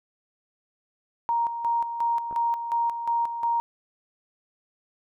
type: tone with tremolo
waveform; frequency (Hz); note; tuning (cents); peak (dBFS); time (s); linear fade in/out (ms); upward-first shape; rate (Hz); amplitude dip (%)
sine; 935; A#5; +5; -21; 1.29-3.6; 0; square; 2.8; 60
type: clicks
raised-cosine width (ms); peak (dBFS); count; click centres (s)
1; -28; 2; 2.311 / 2.327
effects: none